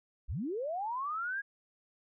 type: linear sweep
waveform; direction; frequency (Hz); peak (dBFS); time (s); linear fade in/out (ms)
sine; up; 32.7 to 1661.2; -33; 0.28-1.42; 20
effects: none